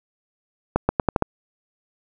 accelerating click train, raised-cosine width 1 ms, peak -3 dBFS, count 6, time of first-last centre 0.76-1.223 s, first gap 130 ms, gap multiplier 0.83, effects none

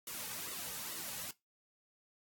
white noise with flanger, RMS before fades -43 dBFS, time 0.07-1.31 s, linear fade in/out 2 ms, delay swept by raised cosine 1.2 to 3 ms, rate 2.3 Hz, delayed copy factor -0.8, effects noise-tail reverb RT60 0.2 s tail -21 dB re dry + AAC 64 kbps

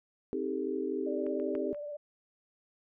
sine chord, A half-diminished seventh, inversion first, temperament just, 264 / 316.8 / 396 / 440 Hz, C4 / Eb4 / G4 / A4, +16 / +31 / +18 / 0 cents, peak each -37 / -37 / -34 / -39 dBFS, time 0.33-1.73 s, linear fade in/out 0 ms
sine tone with vibrato, 587.3 Hz, D5, in tune, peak -37 dBFS, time 1.06-1.97 s, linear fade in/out 10 ms, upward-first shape sine, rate 17 Hz, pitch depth 29 cents each way
clicks, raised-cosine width 0.5 ms, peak -36 / -38 / -30 / -39 dBFS, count 4, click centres 1.266 / 1.399 / 1.552 / 1.746 s
effects none

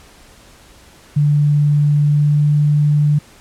sine tone with pitch glide, 146.83 to 147.94 Hz, D3 to D3, 0 to +13 cents, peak -10 dBFS, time 1.16-3.19 s, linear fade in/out 10 ms, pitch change +13 cents, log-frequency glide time 2.01-2.53 s, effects pink hiss -45 dBFS RMS until 3.4 s + low-pass 11000 Hz 12 dB/octave

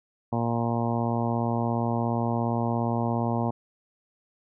harmonic tone, 117.2 Hz, A#2, 10 cents sharp, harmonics 1 / 2 / 3 / 4 / 5 / 6 / 7 / 8 / 9, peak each -28 / -28 / -35 / -36 / -35 / -34 / -35 / -35 / -40 dBFS, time 0.32-3.51 s, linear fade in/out 10 ms, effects none

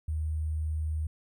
sine tone with sample-and-hold, 77.8 Hz, D#2, in tune, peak -28 dBFS, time 0.08-1.07 s, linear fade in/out 5 ms, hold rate 8820 Hz, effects none

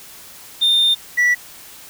sine tone pair in turn, 3621 / 1950 Hz, A7 / B6, +49 / -23 cents, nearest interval major seventh, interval 1072 cents, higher first, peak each -9 dBFS, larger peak neither, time 0.61-0.95 / 1.17-1.35 s, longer first, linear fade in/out 20 ms, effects tanh soft clip ceiling -11 dBFS + white hiss -40 dBFS RMS until 1.89 s

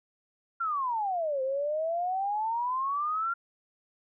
sine exponential two-way sweep, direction down then up, 1396.9 to 518 to 1396.9 Hz, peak -27 dBFS, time 0.6-3.34 s, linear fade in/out 10 ms, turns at 1.42 s, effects none

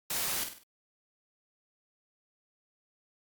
white noise with echo, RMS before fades -33 dBFS, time 0.1-0.44 s, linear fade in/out 5 ms, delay 49 ms, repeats 4, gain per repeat -7 dB, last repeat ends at 0.636 s, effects Opus 48 kbps

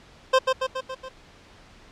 25% pulse tone with echo, 522 Hz, C5, 4 cents flat, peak -11 dBFS, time 0.33-0.39 s, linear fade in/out 10 ms, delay 140 ms, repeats 5, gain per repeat -4 dB, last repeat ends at 1.09 s, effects pink hiss -51 dBFS RMS until 1.91 s + low-pass 5000 Hz 12 dB/octave

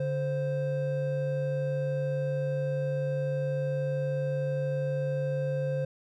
triangle tone pair together, 143.91 / 523.3 Hz, D3 / C5, -35 / 0 cents, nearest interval octave + minor seventh, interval 2235 cents, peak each -28 dBFS, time 0-5.85 s, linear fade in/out 5 ms, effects none

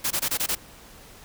white noise bursts, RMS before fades -25 dBFS, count 6, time 0.04-0.553 s, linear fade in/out 10 ms, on 68 ms, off 21 ms, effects pink hiss -48 dBFS RMS until 1.24 s

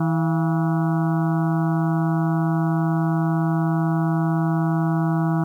harmonic tone with a mistuned harmonic, 162.1 Hz, E3, 29 cents flat, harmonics 1 / 2 / 4 / 5 / 6 / 7 / 8 / 9, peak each -19 / -25 / -31 / -33 / -35 / -36 / -37 / -38 dBFS, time 0-5.44 s, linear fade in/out 5 ms, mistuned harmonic 4, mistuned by +85 cents, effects 9-bit

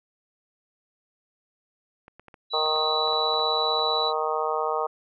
clicks, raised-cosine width 0.5 ms, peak -31 dBFS, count 11, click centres 2.081 / 2.196 / 2.283 / 2.342 / 2.66 / 2.76 / 3.076 / 3.132 / 3.339 / 3.396 / 3.793 s
sine tone, 3942 Hz, B7, 4 cents flat, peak -25 dBFS, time 2.5-4.13 s, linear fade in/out 50 ms
harmonic tone, 155.56 Hz, D#3, in tune, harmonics 3 / 4 / 5 / 6 / 7 / 8, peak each -29 / -31 / -30 / -32 / -31 / -31 dBFS, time 2.53-4.87 s, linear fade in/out 10 ms
effects none

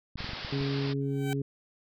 clicks, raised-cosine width 5 ms, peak -27 dBFS, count 7, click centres 0.157 / 0.205 / 0.244 / 0.292 / 0.334 / 0.448 / 0.61 s
white low-pass noise, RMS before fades -40 dBFS, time 0.17-0.94 s, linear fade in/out 20 ms, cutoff 5100 Hz, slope 96 dB/octave
harmonic tone, 138.59 Hz, C#3, in tune, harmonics 1 / 2 / 3, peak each -30 / -33 / -35 dBFS, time 0.52-1.42 s, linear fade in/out 5 ms
15% pulse tone with exponential growth, 769 Hz, G5, 33 cents flat, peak -26 dBFS, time 1.01-1.33 s, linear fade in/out 0 ms, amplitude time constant 68 ms
effects none

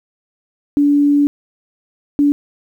sine tone bursts at uneven times, 288.2 Hz, D4, 33 cents flat, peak -9 dBFS, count 2, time 0.77-1.27 / 2.19-2.32 s, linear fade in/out 0 ms, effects 8-bit

